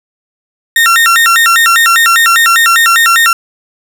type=tone with vibrato; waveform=35% pulse; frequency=1583 Hz; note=G6; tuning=17 cents sharp; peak=-3 dBFS; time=0.76-3.33 s; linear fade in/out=2 ms; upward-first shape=square; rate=5 Hz; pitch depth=260 cents each way; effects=none